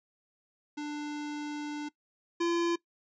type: tone pair in turn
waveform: square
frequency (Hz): 296.2 / 341.1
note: D4 / F4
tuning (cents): +15 / -41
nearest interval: major second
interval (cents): 244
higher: second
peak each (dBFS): -35 / -27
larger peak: second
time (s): 0.77-1.89 / 2.4-2.76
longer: first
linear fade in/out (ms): 10
effects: noise-tail reverb RT60 0.1 s tail -20 dB re dry + resampled to 16000 Hz